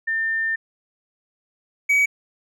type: tone pair in turn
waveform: sine / triangle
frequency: 1800 / 2268 Hz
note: A6 / C#7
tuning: +39 / +39 cents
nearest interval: major third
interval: 400 cents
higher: second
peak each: -20 / -13 dBFS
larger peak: second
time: 0.07-0.56 / 1.89-2.06 s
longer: first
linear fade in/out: 10 ms
effects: none